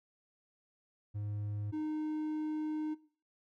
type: tone pair in turn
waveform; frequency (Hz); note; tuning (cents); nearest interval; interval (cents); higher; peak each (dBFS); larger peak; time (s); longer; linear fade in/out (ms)
triangle; 103.83 / 307.8; G#2 / D#4; 0 / -19; octave + perfect fifth; 1881; second; -34 / -32; second; 1.14-1.72 / 1.72-2.95; second; 20
effects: noise-tail reverb RT60 0.4 s tail -17 dB re dry